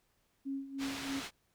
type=tone with tremolo; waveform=sine; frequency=273.2 Hz; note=C#4; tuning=25 cents flat; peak=-34 dBFS; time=0.45-1.21 s; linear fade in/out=20 ms; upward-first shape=sine; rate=3.2 Hz; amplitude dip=75%
type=low-pass noise; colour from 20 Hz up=white; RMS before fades=-43 dBFS; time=0.78-1.31 s; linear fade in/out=50 ms; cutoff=4200 Hz; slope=12 dB/octave
effects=pink hiss -75 dBFS RMS until 1.54 s